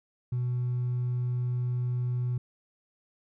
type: tone with hard clipping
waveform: triangle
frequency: 123.47 Hz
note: B2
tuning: in tune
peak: -26 dBFS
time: 0.32-2.38 s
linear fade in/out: 5 ms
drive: 2 dB
effects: none